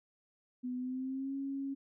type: tone with pitch glide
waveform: sine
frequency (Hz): 250 to 274.2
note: B3 to C#4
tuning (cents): +21 to -19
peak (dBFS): -35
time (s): 0.63-1.75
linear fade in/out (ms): 20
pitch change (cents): +160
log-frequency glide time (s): 0.76-1.35
effects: none